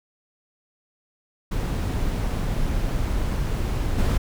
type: noise with level steps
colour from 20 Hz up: brown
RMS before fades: -24 / -20 dBFS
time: 1.51-4.18 s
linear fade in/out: 10 ms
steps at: 3.98 s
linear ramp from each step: 5 ms
effects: none